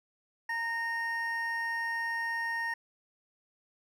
triangle tone pair together, 922 / 1848.3 Hz, A#5 / A#6, -19 / -15 cents, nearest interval octave, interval 1204 cents, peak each -35 / -30 dBFS, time 0.49-2.74 s, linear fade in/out 5 ms, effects none

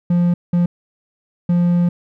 triangle tone bursts at uneven times, 174.61 Hz, F3, in tune, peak -10 dBFS, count 3, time 0.1-0.34 / 0.53-0.66 / 1.49-1.89 s, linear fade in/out 5 ms, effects none

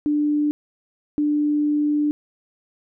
sine tone pair in turn, 296.3 / 296.3 Hz, D4 / D4, +15 / +15 cents, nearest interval unison, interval 0 cents, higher neither, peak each -17 dBFS, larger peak neither, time 0.06-0.51 / 1.18-2.11 s, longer second, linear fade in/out 0 ms, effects none

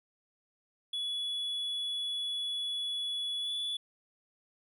triangle tone with pitch glide, 3400 to 3438 Hz, G#7 to A7, +40 to -41 cents, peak -31 dBFS, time 0.93-3.77 s, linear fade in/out 5 ms, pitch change +19 cents, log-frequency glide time 3.4-3.51 s, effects none

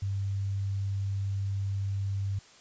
sine tone, 98.5 Hz, G2, 9 cents sharp, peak -28 dBFS, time 0.02-2.39 s, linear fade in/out 5 ms, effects white hiss -55 dBFS RMS until 2.6 s + resampled to 16000 Hz

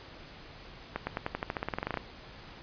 accelerating click train, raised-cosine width 0.5 ms, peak -16 dBFS, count 17, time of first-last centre 0.96-1.973 s, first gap 110 ms, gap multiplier 0.92, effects pink hiss -49 dBFS RMS until 2.62 s + resampled to 11025 Hz

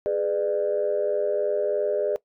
sine chord, G# diminished, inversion none, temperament just, 415.3 / 498.4 / 598 Hz, G#4 / B4 / D5, 0 / +16 / +31 cents, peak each -25 / -28 / -24 dBFS, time 0.06-2.16 s, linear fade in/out 0 ms, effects noise-tail reverb RT60 0.1 s tail -20 dB re dry + tanh soft clip ceiling -14 dBFS

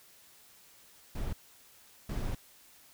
brown noise bursts at uneven times, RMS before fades -34 dBFS, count 2, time 1.15-1.33 / 2.09-2.35 s, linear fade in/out 5 ms, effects white hiss -59 dBFS RMS until 2.93 s

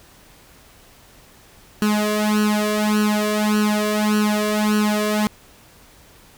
sawtooth tone with flanger, 211.2 Hz, G#3, 29 cents sharp, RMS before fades -19 dBFS, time 1.82-5.27 s, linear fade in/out 0 ms, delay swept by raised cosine 0.69 to 1.79 ms, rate 1.7 Hz, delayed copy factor +1, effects pink hiss -49 dBFS RMS until 6.37 s

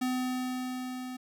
square tone with level ramp, 253.8 Hz, B3, 47 cents sharp, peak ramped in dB -28 to -38 dBFS, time 0.01-1.17 s, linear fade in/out 10 ms, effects none

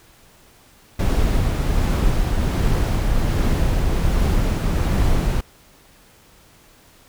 brown noise with tremolo, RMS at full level -17 dBFS, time 0.99-5.41 s, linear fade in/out 5 ms, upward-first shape triangle, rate 1.3 Hz, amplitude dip 25%, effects pink hiss -51 dBFS RMS until 7.08 s

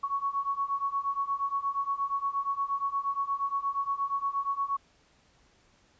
sine beating tone pair, 1108 / 1116.5 Hz, C#6 / C#6, -1 / +12 cents, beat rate 8.5 Hz, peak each -32 / -30 dBFS, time 0.03-4.77 s, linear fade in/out 10 ms, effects pink hiss -64 dBFS RMS until 5.99 s + resampled to 16000 Hz

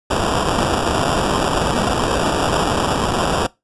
white noise with sample-and-hold, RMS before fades -18 dBFS, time 0.1-3.47 s, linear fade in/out 10 ms, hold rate 2100 Hz, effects noise-tail reverb RT60 0.2 s tail -21 dB re dry + resampled to 24000 Hz

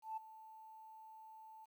sine tone with ADSR envelope, 880 Hz, A5, in tune, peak -38 dBFS, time 0.02-1.66 s, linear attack 150 ms, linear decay 11 ms, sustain -16 dB, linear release 20 ms, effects tanh soft clip ceiling -35 dBFS + 12-bit

